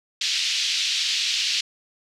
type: band-pass noise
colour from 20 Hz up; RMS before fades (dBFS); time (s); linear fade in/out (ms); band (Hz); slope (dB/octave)
pink; -24; 0.21-1.61; 5; 2800 to 5400; 24
effects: none